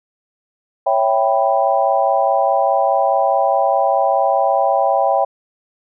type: chord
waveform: sine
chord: C# half-diminished seventh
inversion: none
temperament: equal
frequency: 554.4 / 659.3 / 784 / 987.8 Hz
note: C#5 / E5 / G5 / B5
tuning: 0 / 0 / 0 / 0 cents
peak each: -18 / -18 / -16 / -22 dBFS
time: 0.86-5.25 s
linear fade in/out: 10 ms
effects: none